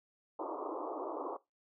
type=band-pass noise; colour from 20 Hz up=pink; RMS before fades=-40 dBFS; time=0.39-1.37 s; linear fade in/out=5 ms; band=290 to 1200 Hz; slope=96 dB/octave; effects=noise-tail reverb RT60 0.2 s tail -20 dB re dry